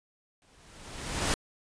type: noise with exponential growth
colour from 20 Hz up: pink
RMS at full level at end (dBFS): -25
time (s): 0.42-1.34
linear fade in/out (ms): 0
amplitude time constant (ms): 200
effects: resampled to 22050 Hz